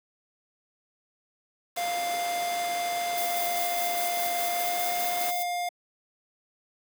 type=noise; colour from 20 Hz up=pink; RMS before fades=-36 dBFS; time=1.76-5.31 s; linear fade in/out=5 ms
type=tone with pitch glide; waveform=square; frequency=699 to 706.3 Hz; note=F5 to F5; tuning=+1 to +19 cents; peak=-28 dBFS; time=1.77-5.69 s; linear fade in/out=5 ms; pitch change=+18 cents; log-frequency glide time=4.45-4.89 s
type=noise with tremolo; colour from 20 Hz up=violet; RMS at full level=-32 dBFS; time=3.16-5.44 s; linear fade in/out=20 ms; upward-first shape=square; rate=4.9 Hz; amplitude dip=30%
effects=high-pass 400 Hz 12 dB/octave